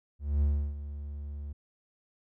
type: tone with ADSR envelope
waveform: triangle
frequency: 72.4 Hz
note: D2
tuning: 24 cents flat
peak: -20 dBFS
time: 0.19-1.53 s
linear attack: 230 ms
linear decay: 320 ms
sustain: -14 dB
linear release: 9 ms
effects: none